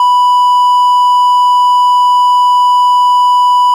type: tone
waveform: triangle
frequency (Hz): 987.8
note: B5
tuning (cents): 0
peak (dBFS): -3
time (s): 0-3.74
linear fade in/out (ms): 2
effects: none